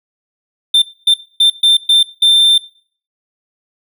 triangle tone bursts at uneven times, 3577 Hz, A7, 28 cents sharp, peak -5 dBFS, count 6, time 0.74-0.82 / 1.07-1.14 / 1.4-1.5 / 1.63-1.77 / 1.89-2.03 / 2.22-2.58 s, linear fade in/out 5 ms, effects noise-tail reverb RT60 0.5 s tail -19 dB re dry

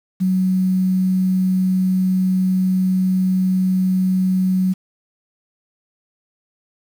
sine tone with quantisation, 186.2 Hz, F#3, 11 cents sharp, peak -14 dBFS, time 0.2-4.74 s, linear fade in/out 20 ms, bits 7, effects none

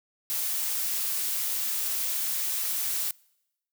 blue noise, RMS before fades -29 dBFS, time 0.3-3.11 s, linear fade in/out 0 ms, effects noise-tail reverb RT60 0.9 s tail -26 dB re dry

